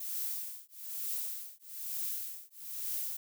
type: noise with tremolo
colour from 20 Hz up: violet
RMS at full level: -35 dBFS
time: 0-3.17 s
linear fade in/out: 5 ms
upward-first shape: triangle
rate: 1.1 Hz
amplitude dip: 100%
effects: none